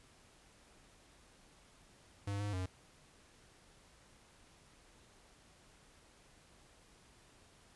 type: tone with pitch steps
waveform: square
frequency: 100.6 / 102.7 / 92.3 Hz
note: G2 / G#2 / F#2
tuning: +45 / -19 / -4 cents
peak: -37 dBFS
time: 2.27-2.66 s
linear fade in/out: 5 ms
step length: 130 ms
effects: pink hiss -64 dBFS RMS until 7.75 s + resampled to 24000 Hz